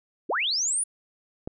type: linear sweep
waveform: sine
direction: up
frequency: 218.7 to 9956 Hz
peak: -23 dBFS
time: 0.29-0.84 s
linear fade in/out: 10 ms
type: click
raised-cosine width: 2 ms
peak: -19 dBFS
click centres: 1.475 s
effects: none